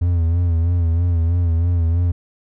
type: tone with vibrato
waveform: triangle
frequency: 85 Hz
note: F2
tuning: 46 cents flat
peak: -12 dBFS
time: 0.01-2.12 s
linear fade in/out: 10 ms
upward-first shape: sine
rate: 3.1 Hz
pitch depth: 63 cents each way
effects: none